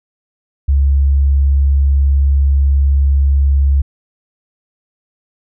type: tone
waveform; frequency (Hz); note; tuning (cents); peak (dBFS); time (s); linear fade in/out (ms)
sine; 69.3; C#2; 0; -8; 0.68-3.82; 10
effects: none